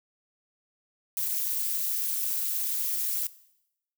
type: noise with amplitude modulation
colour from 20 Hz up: violet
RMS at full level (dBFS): -25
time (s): 1.17-3.27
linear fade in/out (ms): 2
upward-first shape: sine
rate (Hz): 221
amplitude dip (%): 100
effects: noise-tail reverb RT60 0.8 s tail -18 dB re dry